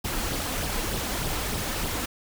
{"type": "noise with flanger", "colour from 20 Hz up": "pink", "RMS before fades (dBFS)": -29, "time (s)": [0.04, 2.06], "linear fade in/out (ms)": 10, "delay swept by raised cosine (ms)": [0.21, 4.01], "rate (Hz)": 3.3, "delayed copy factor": 0.55, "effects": []}